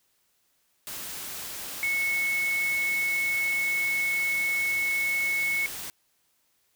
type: tone in noise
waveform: sine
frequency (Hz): 2200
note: C#7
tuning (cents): -14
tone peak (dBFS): -24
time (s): 1.83-5.66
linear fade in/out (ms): 0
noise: white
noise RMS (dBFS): -37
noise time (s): 0.87-5.9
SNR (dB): +10
effects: white hiss -70 dBFS RMS until 6.75 s